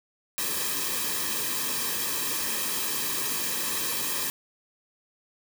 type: noise with comb filter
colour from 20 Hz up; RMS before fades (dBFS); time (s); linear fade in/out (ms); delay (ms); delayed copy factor
white; -29; 0.38-4.3; 0; 1.4; -0.75
effects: none